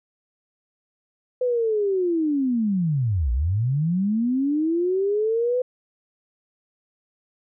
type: linear two-way sweep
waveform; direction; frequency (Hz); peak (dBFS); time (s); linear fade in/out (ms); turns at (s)
sine; down then up; 508 to 56 to 508; -19; 1.41-5.62; 5; 3.32
effects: none